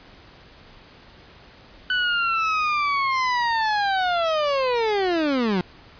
30% pulse linear sweep, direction down, 1500 to 173.1 Hz, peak -17 dBFS, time 1.9-5.61 s, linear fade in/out 2 ms, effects pink hiss -48 dBFS RMS until 5.99 s + resampled to 11025 Hz

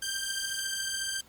10% pulse beating tone pair, 1568 / 1582 Hz, G6 / G6, 0 / +15 cents, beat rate 14 Hz, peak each -27 / -24 dBFS, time 0.02-1.21 s, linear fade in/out 5 ms, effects pink hiss -58 dBFS RMS until 1.28 s + Opus 24 kbps

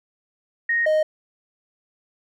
sine / triangle tone pair in turn, 1864.7 / 620.3 Hz, A#6 / D#5, 0 / -5 cents, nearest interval octave + perfect fifth, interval 1905 cents, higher first, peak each -18 / -14 dBFS, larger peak second, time 0.69-0.86 / 0.86-1.03 s, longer neither, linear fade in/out 5 ms, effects none

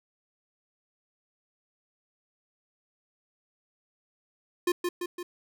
square tone with echo, 352.8 Hz, F4, 18 cents sharp, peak -23 dBFS, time 4.67-4.72 s, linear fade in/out 5 ms, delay 170 ms, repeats 3, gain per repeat -4 dB, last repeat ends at 5.23 s, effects none

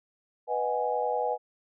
sine chord, G# minor seventh, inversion first, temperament equal, 493.9 / 622.3 / 740 / 830.6 Hz, B4 / D#5 / F#5 / G#5, 0 / 0 / 0 / 0 cents, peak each -30 / -33 / -33 / -30 dBFS, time 0.47-1.38 s, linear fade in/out 50 ms, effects none

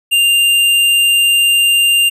square tone, 2794 Hz, F7, in tune, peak -9 dBFS, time 0.11-2.1 s, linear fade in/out 20 ms, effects resampled to 32000 Hz

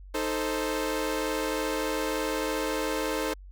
sawtooth chord, A diminished, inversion second, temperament equal, 311.1 / 440 / 523.3 Hz, Eb4 / A4 / C5, 0 / 0 / 0 cents, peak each -28 dBFS, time 0.14-3.34 s, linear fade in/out 10 ms, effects added 47 Hz sine -43 dBFS peak until 3.51 s

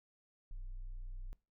sine tone, 30.9 Hz, B0, 2 cents sharp, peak -39 dBFS, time 0.51-1.33 s, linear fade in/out 0 ms, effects noise-tail reverb RT60 0.3 s tail -24 dB re dry + tanh soft clip ceiling -41 dBFS

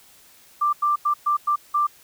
sine tone bursts at uneven times, 1181 Hz, D6, 9 cents sharp, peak -17 dBFS, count 6, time 0.61-0.73 / 0.82-0.96 / 1.05-1.14 / 1.26-1.37 / 1.47-1.56 / 1.74-1.87 s, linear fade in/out 10 ms, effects white hiss -52 dBFS RMS until 2.03 s

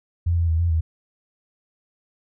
sine tone with pitch steps, 85.5 / 84.4 / 81 / 85.4 / 80.6 Hz, F2 / E2 / E2 / F2 / E2, -36 / +41 / -30 / -38 / -38 cents, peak -17 dBFS, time 0.26-0.81 s, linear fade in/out 10 ms, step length 110 ms, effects none

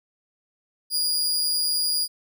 sawtooth tone with amplitude modulation, 4862 Hz, D#8, 41 cents flat, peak -17 dBFS, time 0.9-2.08 s, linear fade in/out 50 ms, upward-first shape sine, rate 152 Hz, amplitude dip 35%, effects none

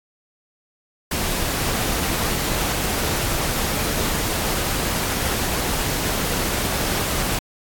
pink noise, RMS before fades -23 dBFS, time 1.11-7.39 s, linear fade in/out 5 ms, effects AAC 64 kbps

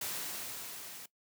white noise with level ramp, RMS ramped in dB -37 to -48 dBFS, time 0.01-1.06 s, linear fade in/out 5 ms, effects noise-tail reverb RT60 0.1 s tail -19 dB re dry + high-pass 100 Hz 12 dB/octave

